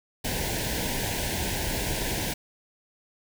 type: band-stop noise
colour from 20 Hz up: pink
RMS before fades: -29 dBFS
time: 0.24-2.34 s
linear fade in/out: 10 ms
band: 1000 to 1500 Hz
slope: 96 dB/octave
effects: none